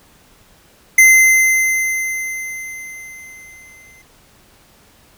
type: tone with exponential decay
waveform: square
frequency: 2069 Hz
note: C7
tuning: 20 cents flat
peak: -5 dBFS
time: 0.98-4.02 s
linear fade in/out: 5 ms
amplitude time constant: 660 ms
effects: pink hiss -50 dBFS RMS until 5.17 s